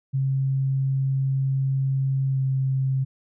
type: tone with pitch glide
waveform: sine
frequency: 134.7 to 133.23 Hz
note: C#3 to C3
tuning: -49 to +32 cents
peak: -20 dBFS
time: 0.13-3.05 s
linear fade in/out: 20 ms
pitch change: -19 cents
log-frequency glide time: 2.3-2.39 s
effects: none